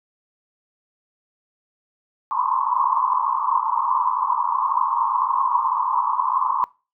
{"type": "band-pass noise", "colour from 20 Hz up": "white", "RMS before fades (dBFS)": -21, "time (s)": [2.31, 6.64], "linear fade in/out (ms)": 0, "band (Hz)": [930, 1100], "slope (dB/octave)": 96, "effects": ["noise-tail reverb RT60 0.3 s tail -23 dB re dry"]}